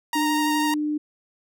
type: tone with vibrato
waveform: sawtooth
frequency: 932.3 Hz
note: A#5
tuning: in tune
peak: -19 dBFS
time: 0.13-0.74 s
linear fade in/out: 2 ms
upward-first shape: sine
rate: 12 Hz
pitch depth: 18 cents each way
type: tone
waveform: sine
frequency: 300 Hz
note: D4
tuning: 37 cents sharp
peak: -22 dBFS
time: 0.15-0.98 s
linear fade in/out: 10 ms
effects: none